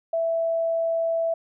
sine tone, 661 Hz, E5, 5 cents sharp, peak -21 dBFS, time 0.13-1.34 s, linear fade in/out 5 ms, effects none

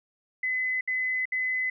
sine tone bursts, 2023 Hz, B6, 41 cents sharp, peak -25 dBFS, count 3, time 0.43-1.7 s, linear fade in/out 5 ms, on 380 ms, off 65 ms, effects none

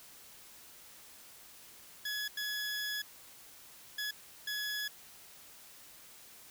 20% pulse tone bursts at uneven times, 1689 Hz, G#6, 29 cents sharp, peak -30 dBFS, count 4, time 2.05-2.28 / 2.37-3.02 / 3.98-4.11 / 4.47-4.88 s, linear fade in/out 5 ms, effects white hiss -55 dBFS RMS until 6.5 s

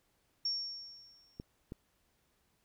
sine tone with exponential decay, 5500 Hz, F8, 27 cents flat, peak -30 dBFS, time 0.45-1.42 s, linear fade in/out 5 ms, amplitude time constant 210 ms
clicks, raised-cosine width 3 ms, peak -29 dBFS, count 2, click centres 1.399 / 1.721 s
effects pink hiss -75 dBFS RMS until 2.64 s

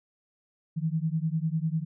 sine beating tone pair, 156 / 166 Hz, D#3 / E3, +5 / +12 cents, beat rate 10 Hz, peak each -28 / -29 dBFS, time 0.76-1.85 s, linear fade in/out 20 ms, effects none

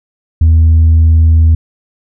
sine tone with tanh clipping, 80.7 Hz, E2, 36 cents flat, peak -4 dBFS, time 0.41-1.55 s, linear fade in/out 5 ms, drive 1 dB, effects none

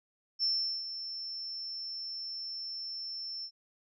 sine tone with ADSR envelope, 5360 Hz, E8, 28 cents sharp, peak -26 dBFS, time 0.39-3.51 s, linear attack 42 ms, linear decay 400 ms, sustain -11 dB, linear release 69 ms, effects none

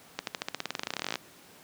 accelerating click train, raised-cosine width 0.2 ms, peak -13 dBFS, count 25, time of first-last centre 0.19-1.156 s, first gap 82 ms, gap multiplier 0.93, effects pink hiss -54 dBFS RMS until 1.63 s + high-pass 150 Hz 12 dB/octave

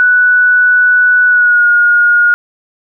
sine tone with pitch glide, 1480 to 1433.7 Hz, F#6 to F6, 0 to +45 cents, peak -5 dBFS, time 0-2.34 s, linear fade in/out 0 ms, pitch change -55 cents, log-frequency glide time 1.26-1.68 s, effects none

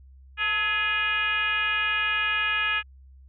sine tone with frequency modulation, 2080 Hz, C7, 11 cents flat, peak -22 dBFS, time 0.37-2.83 s, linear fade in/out 50 ms, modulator 398 Hz, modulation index 2, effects added 66 Hz sine -47 dBFS peak until 3.28 s

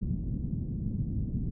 white low-pass noise, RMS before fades -32 dBFS, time 0.01-1.51 s, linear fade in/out 20 ms, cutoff 200 Hz, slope 24 dB/octave, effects none

